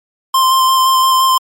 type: tone with vibrato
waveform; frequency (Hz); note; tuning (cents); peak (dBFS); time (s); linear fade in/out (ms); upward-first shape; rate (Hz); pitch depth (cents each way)
square; 1046.5; C6; 0; -9; 0.34-1.38; 5; square; 5.8; 11
effects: MP3 64 kbps